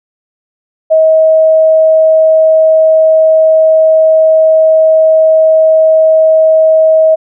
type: tone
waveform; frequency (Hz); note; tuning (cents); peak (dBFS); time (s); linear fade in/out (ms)
sine; 636; D#5; +38; -3; 0.9-7.16; 20
effects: none